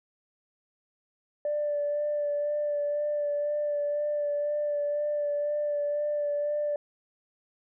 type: tone with vibrato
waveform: sine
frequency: 587.3 Hz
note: D5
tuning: in tune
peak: -25 dBFS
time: 1.45-6.76 s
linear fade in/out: 2 ms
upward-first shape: sine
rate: 2 Hz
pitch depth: 18 cents each way
effects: tanh soft clip ceiling -21 dBFS